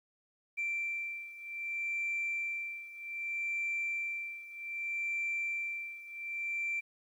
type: beating tone pair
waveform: sine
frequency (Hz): 2349 / 2349.64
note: D7 / D7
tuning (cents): 0 / 0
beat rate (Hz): 0.64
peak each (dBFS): -35 / -38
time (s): 0.57-6.81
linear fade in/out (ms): 20
effects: tanh soft clip ceiling -28 dBFS + 11-bit